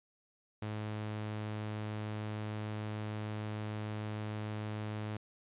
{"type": "tone", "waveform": "sawtooth", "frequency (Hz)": 106.6, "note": "G#2", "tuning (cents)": 46, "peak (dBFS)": -33, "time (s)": [0.62, 5.17], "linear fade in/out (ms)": 5, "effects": ["resampled to 8000 Hz"]}